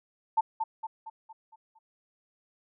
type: tone with echo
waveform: sine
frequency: 890 Hz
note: A5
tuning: 20 cents sharp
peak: -20 dBFS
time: 0.37-0.41 s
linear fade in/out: 10 ms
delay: 230 ms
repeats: 6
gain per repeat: -6 dB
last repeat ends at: 1.79 s
effects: none